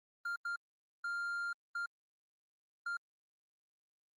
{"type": "tone bursts at uneven times", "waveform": "triangle", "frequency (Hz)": 1396.9, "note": "F6", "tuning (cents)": 0, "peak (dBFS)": -34, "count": 5, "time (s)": [[0.25, 0.36], [0.45, 0.56], [1.04, 1.53], [1.75, 1.86], [2.86, 2.97]], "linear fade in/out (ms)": 5, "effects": ["Opus 24 kbps"]}